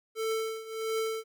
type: tone with tremolo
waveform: square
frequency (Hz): 444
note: A4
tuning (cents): +16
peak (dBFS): -28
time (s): 0.15-1.24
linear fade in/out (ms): 50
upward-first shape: triangle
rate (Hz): 1.5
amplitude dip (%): 85
effects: none